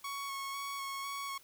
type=tone with vibrato; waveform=sawtooth; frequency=1107 Hz; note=C#6; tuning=3 cents flat; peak=-34 dBFS; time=0.04-1.38 s; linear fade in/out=5 ms; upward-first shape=square; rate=2 Hz; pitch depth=14 cents each way; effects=white hiss -61 dBFS RMS until 1.43 s